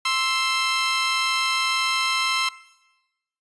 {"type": "tone pair together", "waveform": "15% pulse", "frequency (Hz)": [1049, 1321.7], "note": ["C6", "E6"], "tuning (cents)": [4, 4], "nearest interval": "major third", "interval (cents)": 400, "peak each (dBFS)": [-16, -18], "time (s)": [0.05, 2.49], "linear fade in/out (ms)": 5, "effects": ["noise-tail reverb RT60 1.0 s tail -18 dB re dry", "resampled to 22050 Hz"]}